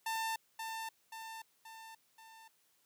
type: tone with echo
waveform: sawtooth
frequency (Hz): 895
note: A5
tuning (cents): +29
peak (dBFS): -31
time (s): 0.06-0.36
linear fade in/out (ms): 5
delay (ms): 530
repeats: 4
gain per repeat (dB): -5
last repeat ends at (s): 2.48
effects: white hiss -73 dBFS RMS until 2.85 s + high-pass 100 Hz 12 dB/octave